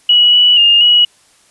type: tone with pitch steps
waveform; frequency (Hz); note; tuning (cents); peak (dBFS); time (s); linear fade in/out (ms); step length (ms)
sine; 2923 / 2946 / 2826 / 2915; F#7 / F#7 / F7 / F#7; -22 / -8 / +20 / -26; -5; 0.09-1.05; 5; 240
effects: white hiss -50 dBFS RMS until 1.5 s + resampled to 24000 Hz